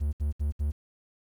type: tone bursts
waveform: triangle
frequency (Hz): 73.4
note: D2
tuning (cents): 0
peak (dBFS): -23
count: 4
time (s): 0-0.721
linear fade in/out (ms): 20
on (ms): 130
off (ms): 67
effects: 10-bit